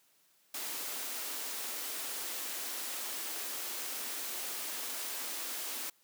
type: high-pass noise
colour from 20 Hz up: white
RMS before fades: -39 dBFS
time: 0.54-5.9 s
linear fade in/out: 5 ms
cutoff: 230 Hz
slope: 48 dB/octave
effects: white hiss -69 dBFS RMS until 6.03 s + high-pass 150 Hz 12 dB/octave